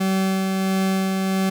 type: tone with tremolo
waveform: 40% pulse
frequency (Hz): 191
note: G3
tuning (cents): -45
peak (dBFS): -17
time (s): 0-1.5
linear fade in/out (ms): 10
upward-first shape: sine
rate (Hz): 1.5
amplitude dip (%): 25
effects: none